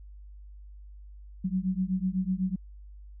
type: beating tone pair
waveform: sine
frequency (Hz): 182.8 / 190.8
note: F#3 / G3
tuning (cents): -21 / -47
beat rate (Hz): 8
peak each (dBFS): -29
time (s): 1.44-2.56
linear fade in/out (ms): 10
effects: added 50 Hz sine -44 dBFS peak until 3.2 s

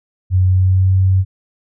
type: tone with pitch glide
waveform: sine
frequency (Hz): 92.5 to 94.5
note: F#2 to F#2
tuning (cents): 0 to +37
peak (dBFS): -9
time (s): 0.3-1.25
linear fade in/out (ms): 50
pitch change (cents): +37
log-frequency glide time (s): 0.46-0.94
effects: none

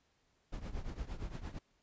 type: noise with tremolo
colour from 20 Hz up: brown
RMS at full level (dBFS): -38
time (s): 0.52-1.59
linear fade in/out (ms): 10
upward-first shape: triangle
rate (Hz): 8.7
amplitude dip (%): 85
effects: pink hiss -75 dBFS RMS until 1.82 s + resampled to 16000 Hz

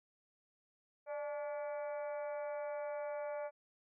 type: harmonic tone with a mistuned harmonic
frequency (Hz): 287.5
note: D4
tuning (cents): -37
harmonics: 2 / 3 / 4 / 5 / 6 / 7 / 8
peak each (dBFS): -39 / -48 / -55 / -55 / -61 / -62 / -58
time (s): 1.06-3.51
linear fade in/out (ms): 50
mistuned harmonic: 2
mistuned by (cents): +46
effects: none

